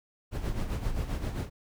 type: noise with tremolo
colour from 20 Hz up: brown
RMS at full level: -29 dBFS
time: 0.31-1.5 s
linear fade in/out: 50 ms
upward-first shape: sine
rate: 7.6 Hz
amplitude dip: 60%
effects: none